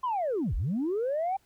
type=linear two-way sweep; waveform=sine; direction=down then up; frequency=1057 to 34.65 to 795 Hz; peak=-25 dBFS; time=0.03-1.37 s; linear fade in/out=10 ms; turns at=0.55 s; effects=tanh soft clip ceiling -23 dBFS + pink hiss -67 dBFS RMS until 1.45 s